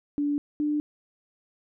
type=tone pair in turn; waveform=sine; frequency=290 / 297.6 Hz; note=D4 / D4; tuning=-22 / +23 cents; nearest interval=unison; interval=45 cents; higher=second; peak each=-23 dBFS; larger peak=neither; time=0.18-0.38 / 0.6-0.8 s; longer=neither; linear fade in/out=0 ms; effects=none